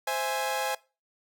sawtooth chord, C augmented, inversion none, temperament equal, 523.3 / 659.3 / 830.6 Hz, C5 / E5 / G#5, 0 / 0 / 0 cents, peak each -29 / -31 / -26 dBFS, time 0.07-0.75 s, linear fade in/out 5 ms, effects noise-tail reverb RT60 0.3 s tail -21 dB re dry

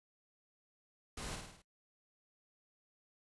pink noise with echo, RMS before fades -44 dBFS, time 1.17-1.36 s, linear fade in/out 5 ms, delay 52 ms, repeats 5, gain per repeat -4 dB, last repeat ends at 1.62 s, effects noise-tail reverb RT60 0.1 s tail -20 dB re dry + resampled to 24000 Hz

